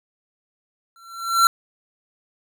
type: tone with exponential growth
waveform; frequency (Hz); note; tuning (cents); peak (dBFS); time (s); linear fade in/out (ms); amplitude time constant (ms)
square; 1356; E6; +49; -10; 0.96-1.47; 1; 110
effects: none